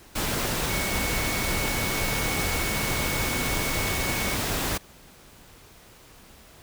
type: tone in noise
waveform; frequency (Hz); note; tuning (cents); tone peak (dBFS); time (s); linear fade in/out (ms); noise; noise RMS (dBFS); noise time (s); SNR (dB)
sine; 2217; C#7; 0; -32; 0.69-4.35; 10; pink; -27; 0.15-4.78; -8
effects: pink hiss -51 dBFS RMS until 6.62 s